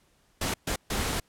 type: noise bursts at uneven times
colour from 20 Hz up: pink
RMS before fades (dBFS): -29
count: 3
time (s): 0.41-0.54 / 0.67-0.76 / 0.9-1.2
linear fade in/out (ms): 5
effects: pink hiss -66 dBFS RMS until 1.28 s + low-pass 12000 Hz 12 dB/octave